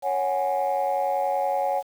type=chord; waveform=sine; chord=C# suspended fourth; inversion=none; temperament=equal; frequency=554.4 / 740 / 830.6 Hz; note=C#5 / F#5 / G#5; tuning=0 / 0 / 0 cents; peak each=-25 / -25 / -25 dBFS; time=0.02-1.83 s; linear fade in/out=50 ms; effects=tanh soft clip ceiling -16 dBFS + 8-bit